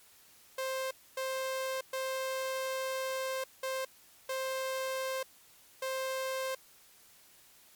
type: tone bursts at uneven times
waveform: sawtooth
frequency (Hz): 526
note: C5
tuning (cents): +9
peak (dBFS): -29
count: 6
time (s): 0.58-0.91 / 1.17-1.81 / 1.93-3.44 / 3.63-3.85 / 4.29-5.23 / 5.82-6.55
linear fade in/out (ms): 5
effects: white hiss -60 dBFS RMS until 7.75 s + MP3 96 kbps